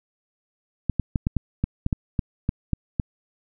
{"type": "clicks", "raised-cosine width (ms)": 5, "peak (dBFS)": -9, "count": 12, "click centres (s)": [0.897, 0.997, 1.158, 1.269, 1.367, 1.64, 1.864, 1.928, 2.192, 2.491, 2.733, 2.998], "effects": []}